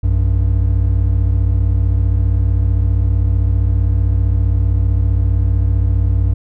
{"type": "tone pair together", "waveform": "triangle", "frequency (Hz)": [60.1, 95.49], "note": ["B1", "G2"], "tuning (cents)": [-46, -45], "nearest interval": "minor sixth", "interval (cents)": 801, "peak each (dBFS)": -12, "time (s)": [0.03, 6.34], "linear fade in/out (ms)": 10, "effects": []}